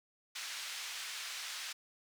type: band-pass noise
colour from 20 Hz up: white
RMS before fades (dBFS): -43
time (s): 0.35-1.73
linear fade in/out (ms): 10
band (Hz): 1400 to 5200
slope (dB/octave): 12
effects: none